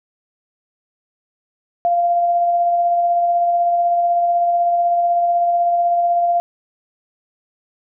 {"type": "tone with tremolo", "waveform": "sine", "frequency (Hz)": 694, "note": "F5", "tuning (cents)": -11, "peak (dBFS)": -12, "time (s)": [1.85, 6.4], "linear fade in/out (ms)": 0, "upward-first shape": "sine", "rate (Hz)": 16, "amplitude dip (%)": 25, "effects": []}